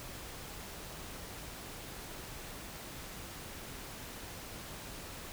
silence, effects pink hiss -46 dBFS RMS until 5.32 s

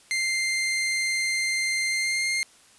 sawtooth tone with pitch glide, 2093 to 2116 Hz, C7 to C7, 0 to +19 cents, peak -20 dBFS, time 0.11-2.43 s, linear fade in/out 0 ms, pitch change +19 cents, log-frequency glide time 1.88-2.26 s, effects white hiss -55 dBFS RMS until 2.78 s + resampled to 24000 Hz

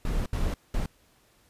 brown noise bursts at uneven times, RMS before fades -27 dBFS, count 3, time 0.05-0.26 / 0.33-0.54 / 0.74-0.86 s, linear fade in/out 2 ms, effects pink hiss -63 dBFS RMS until 1.49 s + resampled to 32000 Hz

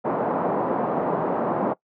white band-pass noise, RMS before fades -24 dBFS, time 0.04-1.74 s, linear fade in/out 20 ms, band 160 to 910 Hz, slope 24 dB/octave, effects noise-tail reverb RT60 0.1 s tail -20 dB re dry

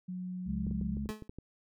sine tone with pitch glide, 182.3 to 181.04 Hz, F#3 to F#3, -25 to -37 cents, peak -36 dBFS, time 0.08-0.95 s, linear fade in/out 10 ms, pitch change -12 cents, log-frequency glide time 0.46-0.54 s
harmonic tone, 69.7 Hz, C#2, 10 cents sharp, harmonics 1 / 2 / 3, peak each -38 / -42 / -35 dBFS, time 0.45-1.09 s, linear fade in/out 50 ms
clicks, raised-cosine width 3 ms, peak -30 dBFS, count 9, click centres 0.668 / 0.711 / 0.813 / 0.97 / 1.058 / 1.103 / 1.223 / 1.295 / 1.386 s
30% pulse tone with exponential decay, 214.9 Hz, A3, 41 cents flat, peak -29 dBFS, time 1.09-1.28 s, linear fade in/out 0 ms, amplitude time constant 41 ms
effects none

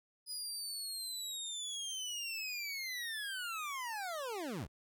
25% pulse linear sweep, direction down, 5000 to 46.17 Hz, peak -35 dBFS, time 0.26-4.68 s, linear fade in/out 50 ms, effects none

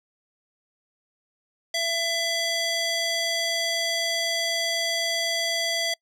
square tone with band-pass filter, 669 Hz, E5, 25 cents sharp, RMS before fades -26 dBFS, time 1.74-5.94 s, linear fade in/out 5 ms, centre 4200 Hz, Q 1.1, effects noise-tail reverb RT60 0.1 s tail -25 dB re dry

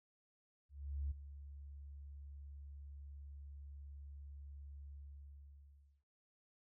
sine tone with ADSR envelope, 70.7 Hz, C#2, 35 cents sharp, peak -35 dBFS, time 0.69-6.04 s, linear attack 420 ms, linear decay 12 ms, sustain -14 dB, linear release 1100 ms, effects tanh soft clip ceiling -32 dBFS

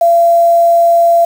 sine tone with quantisation, 680 Hz, F5, 46 cents flat, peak -5 dBFS, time 0.01-1.25 s, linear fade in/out 5 ms, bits 5, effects none

